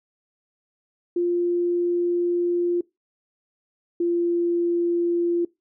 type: tone pair in turn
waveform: sine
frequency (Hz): 349.2 / 344.6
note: F4 / F4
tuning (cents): 0 / -23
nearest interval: unison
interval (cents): 23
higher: first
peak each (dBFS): -19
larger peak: neither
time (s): 1.16-2.81 / 4-5.45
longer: first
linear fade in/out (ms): 5
effects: noise-tail reverb RT60 0.2 s tail -22 dB re dry